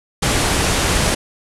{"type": "low-pass noise", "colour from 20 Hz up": "pink", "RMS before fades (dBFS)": -17, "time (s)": [0.22, 1.15], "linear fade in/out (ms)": 10, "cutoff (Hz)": 11000, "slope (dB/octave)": 48, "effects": []}